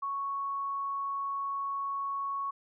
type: tone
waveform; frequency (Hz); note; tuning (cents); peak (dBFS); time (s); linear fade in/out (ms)
sine; 1108.7; C#6; 0; -31; 0.02-2.51; 10
effects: none